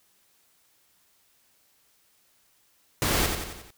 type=noise with echo; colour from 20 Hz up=pink; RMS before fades=-25 dBFS; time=3.02-3.26 s; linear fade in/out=0 ms; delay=89 ms; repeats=5; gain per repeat=-5 dB; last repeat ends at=3.705 s; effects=white hiss -65 dBFS RMS until 3.77 s